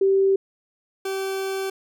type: tone pair in turn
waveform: sine / 40% pulse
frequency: 388.6 / 386.1 Hz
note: G4 / G4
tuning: -15 / -26 cents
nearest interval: unison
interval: 11 cents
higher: first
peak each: -15 / -24 dBFS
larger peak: first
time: 0.01-0.36 / 1.05-1.7 s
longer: second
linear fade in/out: 5 ms
effects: none